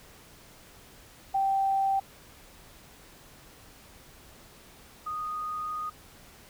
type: tone pair in turn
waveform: sine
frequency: 780 / 1238.2 Hz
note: G5 / D#6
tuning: -9 / -9 cents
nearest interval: minor sixth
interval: 800 cents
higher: second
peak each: -23 / -31 dBFS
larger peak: first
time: 1.34-2 / 5.06-5.9 s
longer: second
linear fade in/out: 10 ms
effects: pink hiss -53 dBFS RMS until 6.49 s